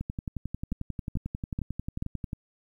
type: two click trains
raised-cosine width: 5 ms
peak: -20 / -18 dBFS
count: 27 / 4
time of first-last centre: 0.01-2.331 / 0.72-2.024 s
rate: 11.2 / 2.3 Hz
effects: 10-bit